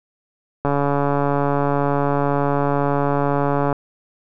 click train, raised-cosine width 1 ms, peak -6 dBFS, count 438, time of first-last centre 0.65-3.727 s, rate 142 Hz, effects none

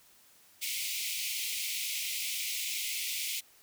pink high-pass noise, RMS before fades -35 dBFS, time 0.61-3.41 s, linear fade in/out 20 ms, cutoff 2100 Hz, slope 96 dB/octave, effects white hiss -61 dBFS RMS until 3.62 s

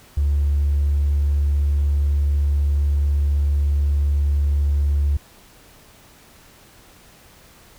sine tone with hard clipping, 72 Hz, D2, 34 cents flat, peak -16 dBFS, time 0.17-5.17 s, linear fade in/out 5 ms, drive 1 dB, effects pink hiss -49 dBFS RMS until 7.78 s

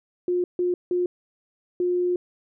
sine tone bursts at uneven times, 356.8 Hz, F4, 37 cents sharp, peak -20 dBFS, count 4, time 0.28-0.44 / 0.59-0.74 / 0.91-1.06 / 1.8-2.16 s, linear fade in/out 2 ms, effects none

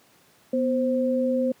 sine tone pair together, 247 / 523.3 Hz, B3 / C5, 0 / 0 cents, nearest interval octave + minor second, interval 1300 cents, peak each -23 dBFS, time 0.53-1.52 s, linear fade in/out 5 ms, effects pink hiss -58 dBFS RMS until 1.6 s + high-pass 150 Hz 12 dB/octave

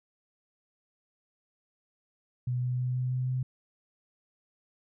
sine tone with pitch steps, 124.3 / 125.09 / 125.89 / 126.69 / 127.5 / 128.31 Hz, B2 / B2 / B2 / B2 / C3 / C3, +12 / +23 / +34 / +45 / -44 / -33 cents, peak -27 dBFS, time 2.47-3.43 s, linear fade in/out 5 ms, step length 160 ms, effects none

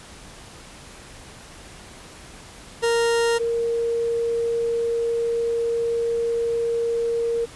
40% pulse / sine tone pair in turn, 465.5 / 465.5 Hz, A#4 / A#4, -2 / -2 cents, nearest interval unison, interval 0 cents, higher neither, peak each -17 / -20 dBFS, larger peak first, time 2.82-3.39 / 3.39-7.46 s, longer second, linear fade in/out 20 ms, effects pink hiss -43 dBFS RMS until 7.55 s + resampled to 24000 Hz

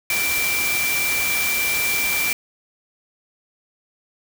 sine tone in noise, 2349 Hz, D7, in tune, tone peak -21 dBFS, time 0.1-2.33 s, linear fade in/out 2 ms, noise white, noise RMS -24 dBFS, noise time 0.1-2.33 s, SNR 0 dB, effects none

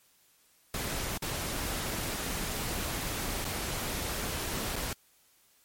pink noise with dropouts, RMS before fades -34 dBFS, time 0.74-4.93 s, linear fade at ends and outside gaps 2 ms, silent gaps 1.176-1.222 / 3.445-3.45 / 4.757-4.762 s, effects white hiss -65 dBFS RMS until 5.64 s + MP3 64 kbps

